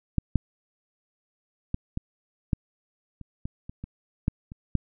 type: clicks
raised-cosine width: 5 ms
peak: -10 / -8 / -14 / -16 / -10 / -28 / -20 / -25 / -23 / -10 / -27 / -10 dBFS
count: 12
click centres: 0.183 / 0.357 / 1.744 / 1.974 / 2.532 / 3.213 / 3.455 / 3.695 / 3.84 / 4.281 / 4.519 / 4.753 s
effects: none